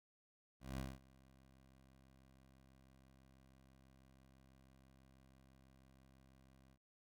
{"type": "tone with ADSR envelope", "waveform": "15% pulse", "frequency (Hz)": 66.1, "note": "C2", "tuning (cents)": 18, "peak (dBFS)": -35, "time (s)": [0.6, 6.78], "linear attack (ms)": 180, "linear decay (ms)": 210, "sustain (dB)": -24, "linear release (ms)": 53, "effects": []}